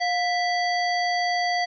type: harmonic tone with a mistuned harmonic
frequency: 659 Hz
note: E5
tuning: 1 cent flat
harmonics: 1 / 3 / 5 / 7 / 9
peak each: -23 / -27 / -38 / -31 / -42 dBFS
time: 0-1.66 s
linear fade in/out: 20 ms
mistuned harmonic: 1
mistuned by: +130 cents
effects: none